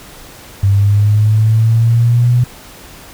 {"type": "linear sweep", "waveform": "sine", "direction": "up", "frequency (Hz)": [98, 123.47], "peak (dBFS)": -7, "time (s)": [0.63, 2.44], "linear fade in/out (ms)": 5, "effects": ["pink hiss -36 dBFS RMS until 3.13 s"]}